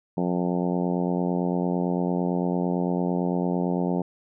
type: harmonic tone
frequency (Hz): 88.9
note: F2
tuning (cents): +31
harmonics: 2 / 3 / 4 / 5 / 6 / 7 / 8 / 9 / 10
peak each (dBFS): -25 / -29 / -31 / -33 / -35 / -36 / -37 / -38 / -39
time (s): 0.17-4.02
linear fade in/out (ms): 5
effects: none